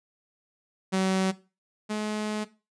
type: tone pair in turn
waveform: sawtooth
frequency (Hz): 189.5 / 212.7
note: F#3 / G#3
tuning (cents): +42 / +42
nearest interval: major second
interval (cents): 200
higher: second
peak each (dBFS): -19 / -24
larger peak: first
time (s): 0.92-1.32 / 1.89-2.45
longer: second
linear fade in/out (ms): 20
effects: noise-tail reverb RT60 0.3 s tail -17 dB re dry + resampled to 22050 Hz